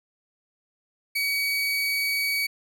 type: tone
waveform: 30% pulse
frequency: 2263 Hz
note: C#7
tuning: 35 cents sharp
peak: -21 dBFS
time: 1.15-2.47 s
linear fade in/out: 10 ms
effects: none